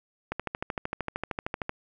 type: click train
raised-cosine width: 0.5 ms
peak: -15 dBFS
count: 19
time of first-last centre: 0.32-1.694 s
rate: 13.1 Hz
effects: none